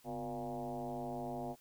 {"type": "tone with frequency modulation", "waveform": "sine", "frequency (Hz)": 477.1, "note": "A#4", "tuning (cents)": 40, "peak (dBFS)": -38, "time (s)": [0.04, 1.56], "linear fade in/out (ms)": 50, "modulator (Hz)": 113, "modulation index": 3, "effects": ["white hiss -66 dBFS RMS until 1.6 s"]}